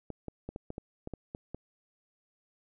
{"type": "clicks", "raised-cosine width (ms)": 2, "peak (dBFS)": -25, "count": 10, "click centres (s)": [0.103, 0.283, 0.49, 0.561, 0.704, 0.781, 1.074, 1.137, 1.349, 1.546], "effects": []}